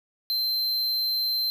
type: tone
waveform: square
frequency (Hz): 4111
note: C8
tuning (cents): -31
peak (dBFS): -24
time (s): 0.3-1.5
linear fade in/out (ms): 0
effects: none